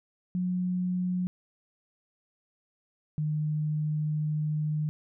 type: tone pair in turn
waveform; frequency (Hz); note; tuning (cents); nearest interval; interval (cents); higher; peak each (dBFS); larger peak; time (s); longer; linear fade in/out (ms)
sine; 181.1 / 152.29; F#3 / D#3; -37 / -37; minor third; 300; first; -26; neither; 0.35-1.27 / 3.18-4.89; second; 0
effects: none